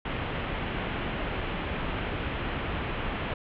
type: low-pass noise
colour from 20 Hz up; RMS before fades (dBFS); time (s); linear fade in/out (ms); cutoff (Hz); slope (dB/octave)
pink; -32; 0.05-3.34; 5; 3200; 48
effects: none